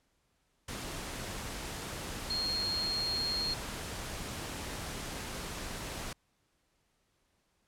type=tone in noise; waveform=sine; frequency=4252 Hz; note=C8; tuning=27 cents sharp; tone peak=-31 dBFS; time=2.3-3.54 s; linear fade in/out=5 ms; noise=pink; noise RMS=-40 dBFS; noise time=0.68-6.13 s; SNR=+6 dB; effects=pink hiss -75 dBFS RMS until 7.67 s + low-pass 11000 Hz 12 dB/octave